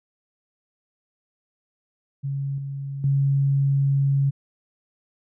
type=tone with level steps; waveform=sine; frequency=138.5 Hz; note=C#3; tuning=1 cent flat; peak=-24 / -28 / -17 dBFS; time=2.23-4.31 s; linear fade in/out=20 ms; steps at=2.58 / 3.04 s; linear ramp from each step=2 ms; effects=none